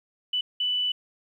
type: tone bursts at uneven times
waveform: sine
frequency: 2981 Hz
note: F#7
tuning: 12 cents sharp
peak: -23 dBFS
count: 2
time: 0.33-0.41 / 0.6-0.92 s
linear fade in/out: 5 ms
effects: 10-bit